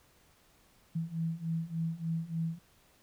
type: beating tone pair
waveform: sine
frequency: 162.2 / 165.6 Hz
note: E3 / E3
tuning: -28 / +8 cents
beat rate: 3.4 Hz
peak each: -36 / -34 dBFS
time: 0.95-2.59 s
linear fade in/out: 10 ms
effects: pink hiss -65 dBFS RMS until 3.02 s